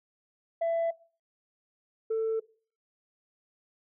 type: tone pair in turn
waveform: sine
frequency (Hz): 667 / 445.2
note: E5 / A4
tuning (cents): +20 / +20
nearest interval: perfect fifth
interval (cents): 700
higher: first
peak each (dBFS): -23 / -24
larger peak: first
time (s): 0.61-0.91 / 2.1-2.4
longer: neither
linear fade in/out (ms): 10
effects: noise-tail reverb RT60 0.4 s tail -21 dB re dry + tanh soft clip ceiling -24 dBFS